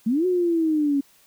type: linear two-way sweep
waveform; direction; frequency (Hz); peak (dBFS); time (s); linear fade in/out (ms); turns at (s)
sine; up then down; 207.7 to 370 to 274.6; -18; 0.06-1.01; 10; 0.26
effects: white hiss -57 dBFS RMS until 1.26 s